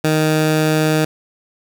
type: tone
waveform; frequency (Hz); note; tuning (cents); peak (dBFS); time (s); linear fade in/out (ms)
15% pulse; 155.56; D#3; 0; -7; 0.04-1.05; 5
effects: none